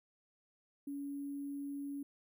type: tone with sample-and-hold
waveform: sine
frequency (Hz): 282.1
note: C#4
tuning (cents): +30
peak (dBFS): -39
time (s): 0.87-2.03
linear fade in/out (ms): 5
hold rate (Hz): 11025
effects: none